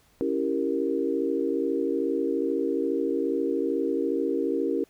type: chord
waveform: sine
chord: C# diminished seventh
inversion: none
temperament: equal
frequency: 277.2 / 329.6 / 392 / 466.2 Hz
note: C#4 / E4 / G4 / Bb4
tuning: 0 / 0 / 0 / 0 cents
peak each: -29 dBFS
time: 0.21-4.84 s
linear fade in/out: 0 ms
effects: pink hiss -62 dBFS RMS until 4.89 s